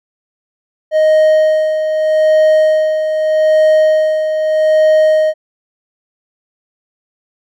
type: tone with tremolo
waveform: triangle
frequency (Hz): 623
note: D#5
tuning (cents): +2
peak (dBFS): -4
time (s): 0.91-5.34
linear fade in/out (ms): 50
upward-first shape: sine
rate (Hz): 0.81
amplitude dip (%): 55
effects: none